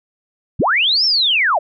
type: linear two-way sweep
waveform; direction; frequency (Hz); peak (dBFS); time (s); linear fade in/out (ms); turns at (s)
sine; up then down; 41.32 to 5480 to 538; -12; 0.59-1.59; 10; 1.05
effects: none